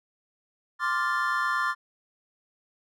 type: chord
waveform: triangle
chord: D minor seventh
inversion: third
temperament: equal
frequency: 1046.5 / 1174.7 / 1396.9 / 1760 Hz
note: C6 / D6 / F6 / A6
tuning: 0 / 0 / 0 / 0 cents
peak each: -28 dBFS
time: 0.79-1.75 s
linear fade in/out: 50 ms
effects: none